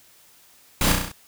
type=noise with echo; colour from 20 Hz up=pink; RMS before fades=-21 dBFS; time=0.81-0.92 s; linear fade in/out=2 ms; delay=33 ms; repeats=6; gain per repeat=-3 dB; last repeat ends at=1.118 s; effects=white hiss -54 dBFS RMS until 1.27 s